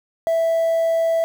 triangle tone, 659 Hz, E5, 1 cent flat, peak -13 dBFS, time 0.27-1.24 s, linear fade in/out 0 ms, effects tanh soft clip ceiling -11 dBFS + 7-bit

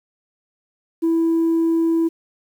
sine tone, 329.6 Hz, E4, in tune, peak -13 dBFS, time 1.02-2.09 s, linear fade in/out 20 ms, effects tanh soft clip ceiling -13 dBFS + 8-bit

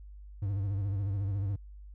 triangle tone with vibrato, 99 Hz, G2, 18 cents sharp, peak -27 dBFS, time 0.42-1.56 s, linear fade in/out 5 ms, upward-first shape sine, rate 14 Hz, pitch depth 78 cents each way, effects added 50 Hz sine -45 dBFS peak until 1.94 s

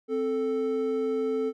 triangle tone pair together, 261.4 / 440 Hz, C4 / A4, -1 / 0 cents, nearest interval major sixth, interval 901 cents, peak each -29 / -24 dBFS, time 0.08-1.53 s, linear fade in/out 50 ms, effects none

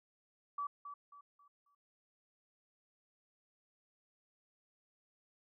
sine tone with echo, 1149 Hz, D6, 38 cents flat, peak -36 dBFS, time 0.58-0.67 s, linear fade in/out 5 ms, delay 270 ms, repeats 4, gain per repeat -9 dB, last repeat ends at 1.75 s, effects none

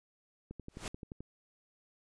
click train, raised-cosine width 3 ms, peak -31 dBFS, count 9, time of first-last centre 0.51-1.206 s, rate 11.5 Hz
pink noise with exponential growth, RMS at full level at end -36 dBFS, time 0.69-0.88 s, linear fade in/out 2 ms, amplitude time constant 40 ms
effects resampled to 22050 Hz

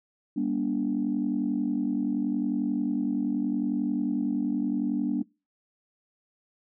sine tone cluster, 199.1 / 239.9 / 290.8 Hz, G3 / A#3 / D4, +27 / +50 / -17 cents, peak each -31 / -28 / -27 dBFS, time 0.36-5.23 s, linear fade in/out 10 ms, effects noise-tail reverb RT60 0.3 s tail -24 dB re dry + tanh soft clip ceiling -17 dBFS

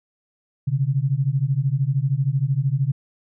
sine beating tone pair, 130 / 143 Hz, C3 / D3, -11 / -46 cents, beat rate 13 Hz, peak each -21 dBFS, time 0.67-2.92 s, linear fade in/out 10 ms, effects none

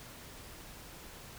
silence, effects pink hiss -50 dBFS RMS until 1.38 s

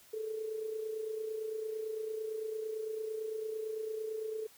sine tone with amplitude modulation, 437.3 Hz, A4, 11 cents flat, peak -33 dBFS, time 0.13-4.47 s, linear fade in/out 10 ms, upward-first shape sine, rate 28.9 Hz, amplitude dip 55%, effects white hiss -60 dBFS RMS until 4.57 s

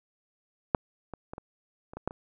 clicks, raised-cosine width 1 ms, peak -7 / -24 / -24 / -25 / -29 / -24 / -15 / -28 dBFS, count 8, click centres 0.748 / 1.137 / 1.335 / 1.381 / 1.935 / 1.97 / 2.076 / 2.109 s, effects none

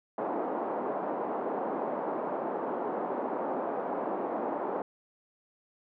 white band-pass noise, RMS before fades -33 dBFS, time 0.18-4.82 s, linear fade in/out 2 ms, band 240 to 900 Hz, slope 24 dB/octave, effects none

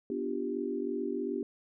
sine chord, G dominant seventh, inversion first, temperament equal, 246.9 / 293.7 / 349.2 / 392 Hz, B3 / D4 / F4 / G4, 0 / 0 / 0 / 0 cents, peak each -37 / -37 / -38 / -35 dBFS, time 0.1-1.43 s, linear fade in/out 2 ms, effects none

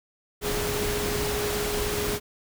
sine tone in noise, 415.3 Hz, G#4, in tune, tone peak -29 dBFS, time 0.41-2.2 s, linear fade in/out 50 ms, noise pink, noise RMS -29 dBFS, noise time 0.41-2.2 s, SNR -3 dB, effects none

